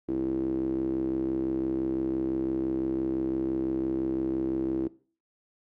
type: tone with band-pass filter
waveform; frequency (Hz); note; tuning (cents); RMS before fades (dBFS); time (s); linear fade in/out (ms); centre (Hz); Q
sawtooth; 65.9; C2; +13; -29; 0.08-4.88; 10; 330; 8.4
effects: noise-tail reverb RT60 0.4 s tail -19 dB re dry